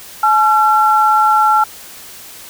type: tone pair together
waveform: sine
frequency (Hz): 856 / 1358.8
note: A5 / F6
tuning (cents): -48 / -48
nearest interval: minor sixth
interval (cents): 800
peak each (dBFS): -11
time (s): 0.23-1.64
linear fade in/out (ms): 5
effects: white hiss -35 dBFS RMS until 2.49 s